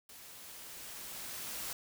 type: noise with level ramp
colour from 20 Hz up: white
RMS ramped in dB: -53 to -40 dBFS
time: 0.09-1.73 s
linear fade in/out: 2 ms
effects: none